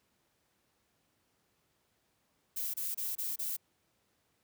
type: noise bursts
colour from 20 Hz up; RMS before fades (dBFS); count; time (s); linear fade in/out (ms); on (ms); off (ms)
violet; -36; 5; 2.56-3.568; 10; 180; 27
effects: pink hiss -75 dBFS RMS until 4.43 s + high-pass 80 Hz 12 dB/octave